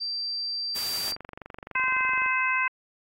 sine tone, 4694 Hz, D8, 2 cents flat, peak -28 dBFS, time 0-1.16 s, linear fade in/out 20 ms
white noise, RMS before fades -35 dBFS, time 0.75-1.12 s, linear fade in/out 10 ms
click train, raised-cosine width 0.5 ms, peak -24 dBFS, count 29, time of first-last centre 1.08-2.261 s, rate 23.7 Hz
harmonic tone, 516 Hz, C5, 24 cents flat, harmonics 2 / 3 / 4 / 5, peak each -28 / -28 / -28 / -28 dBFS, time 1.75-2.68 s, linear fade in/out 5 ms
effects AAC 48 kbps

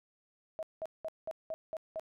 sine tone bursts, 640 Hz, D#5, 49 cents sharp, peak -35 dBFS, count 7, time 0.59-1.996 s, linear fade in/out 0 ms, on 38 ms, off 190 ms, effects none

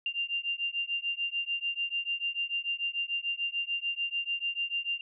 sine beating tone pair, 2784 / 2790.8 Hz, F7 / F7, -6 / -2 cents, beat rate 6.8 Hz, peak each -33 / -33 dBFS, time 0.06-5.01 s, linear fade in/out 2 ms, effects none

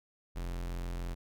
45% pulse tone, 43.51 Hz, F1, 6 cents flat, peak -35 dBFS, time 0.35-1.15 s, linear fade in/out 20 ms, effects none

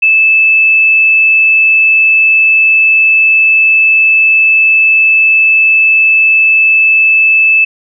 sine tone, 2623 Hz, E7, 9 cents flat, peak -4 dBFS, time 0.02-7.65 s, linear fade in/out 10 ms, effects none

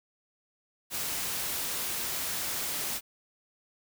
white noise, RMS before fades -33 dBFS, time 0.9-3.01 s, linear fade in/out 50 ms, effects none

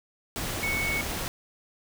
sine tone in noise, 2217 Hz, C#7, in tune, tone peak -27 dBFS, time 0.63-1.01 s, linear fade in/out 0 ms, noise pink, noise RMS -32 dBFS, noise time 0.36-1.28 s, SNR +2 dB, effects none

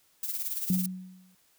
violet noise with tremolo, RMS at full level -31 dBFS, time 0.23-0.86 s, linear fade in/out 2 ms, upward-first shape sine, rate 18 Hz, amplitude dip 60%
sine tone with exponential decay, 185 Hz, F#3, in tune, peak -21 dBFS, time 0.7-1.35 s, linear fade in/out 2 ms, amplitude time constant 140 ms
effects white hiss -66 dBFS RMS until 1.58 s

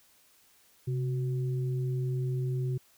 sine tone pair together, 130.81 / 370 Hz, C3 / F#4, 0 / 0 cents, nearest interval octave + tritone, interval 1800 cents, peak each -28 / -39 dBFS, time 0.87-2.78 s, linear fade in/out 10 ms, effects white hiss -63 dBFS RMS until 2.97 s

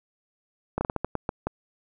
slowing click train, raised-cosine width 1 ms, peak -12 dBFS, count 9, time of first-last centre 0.78-1.47 s, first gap 30 ms, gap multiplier 1.29, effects none

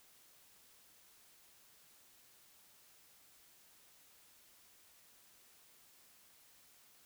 silence, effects white hiss -65 dBFS RMS until 7.05 s

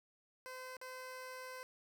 15% pulse tone with dropouts, 513 Hz, C5, 34 cents flat, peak -40 dBFS, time 0.46-1.63 s, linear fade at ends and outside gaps 0 ms, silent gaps 0.768-0.814 s, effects 13-bit

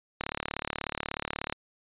click train, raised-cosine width 0.3 ms, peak -14 dBFS, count 49, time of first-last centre 0.21-1.525 s, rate 36.5 Hz, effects resampled to 8000 Hz

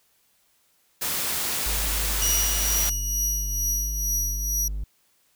white noise, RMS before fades -27 dBFS, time 1.01-2.9 s, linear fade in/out 10 ms
triangle tone, 50.8 Hz, G#1, 38 cents flat, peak -25 dBFS, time 1.66-4.84 s, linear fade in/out 5 ms
15% pulse tone with exponential decay, 2900 Hz, F#7, 35 cents flat, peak -20 dBFS, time 2.22-4.57 s, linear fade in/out 1 ms, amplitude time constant 510 ms
sawtooth tone with tremolo, 5800 Hz, F#8, 35 cents flat, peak -20 dBFS, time 2.22-4.68 s, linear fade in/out 2 ms, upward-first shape triangle, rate 2.2 Hz, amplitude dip 65%
effects white hiss -65 dBFS RMS until 5.35 s

